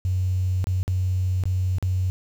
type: tone with dropouts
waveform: triangle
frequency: 92.5 Hz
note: F#2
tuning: in tune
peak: -16 dBFS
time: 0.05-2.1 s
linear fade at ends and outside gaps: 0 ms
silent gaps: 0.642-0.67 / 0.83-0.879 / 1.437-1.455 / 1.784-1.826 s
effects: tanh soft clip ceiling -18 dBFS + 8-bit